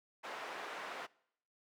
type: band-pass noise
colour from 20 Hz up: white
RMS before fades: -45 dBFS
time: 0.23-1.07 s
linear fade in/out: 20 ms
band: 460 to 1600 Hz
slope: 12 dB/octave
effects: noise-tail reverb RT60 0.7 s tail -23 dB re dry